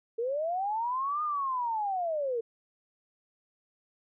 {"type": "linear two-way sweep", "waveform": "sine", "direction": "up then down", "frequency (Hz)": [445.4, 1232, 445.4], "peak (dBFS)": -28, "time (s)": [0.18, 2.41], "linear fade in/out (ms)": 10, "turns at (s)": 1.23, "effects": []}